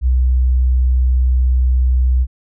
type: tone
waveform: sine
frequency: 63.1 Hz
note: B1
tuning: 38 cents sharp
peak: -10 dBFS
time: 0.01-2.27 s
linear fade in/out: 50 ms
effects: none